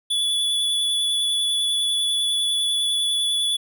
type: tone with vibrato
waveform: square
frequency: 3433 Hz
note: A7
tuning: 43 cents flat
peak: -20 dBFS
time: 0.1-3.57 s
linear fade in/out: 10 ms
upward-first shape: triangle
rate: 10 Hz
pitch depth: 14 cents each way
effects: none